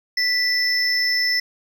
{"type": "tone pair together", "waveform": "triangle", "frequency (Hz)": [1975.5, 5274], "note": ["B6", "E8"], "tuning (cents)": [0, 0], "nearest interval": "octave + perfect fourth", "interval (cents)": 1700, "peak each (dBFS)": -19, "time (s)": [0.17, 1.4], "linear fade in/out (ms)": 5, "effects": []}